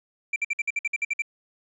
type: tone bursts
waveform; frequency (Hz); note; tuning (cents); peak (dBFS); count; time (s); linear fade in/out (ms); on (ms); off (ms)
triangle; 2349; D7; 0; -21; 11; 0.33-1.221; 5; 31; 55
effects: resampled to 22050 Hz